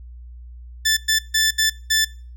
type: tone bursts at uneven times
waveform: 15% pulse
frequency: 1758 Hz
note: A6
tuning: 2 cents flat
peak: -9 dBFS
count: 5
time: 0.85-0.97 / 1.08-1.19 / 1.34-1.51 / 1.58-1.7 / 1.9-2.05 s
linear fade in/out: 10 ms
effects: noise-tail reverb RT60 0.4 s tail -22 dB re dry + added 60 Hz sine -36 dBFS peak until 2.36 s